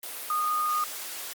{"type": "tone in noise", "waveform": "sine", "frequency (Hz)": 1231, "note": "D#6", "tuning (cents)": -19, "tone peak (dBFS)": -24, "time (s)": [0.3, 0.84], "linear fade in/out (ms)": 2, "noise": "white", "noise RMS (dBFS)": -37, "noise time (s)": [0.03, 1.33], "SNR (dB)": 10, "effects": ["high-pass 400 Hz 12 dB/octave", "Opus 32 kbps"]}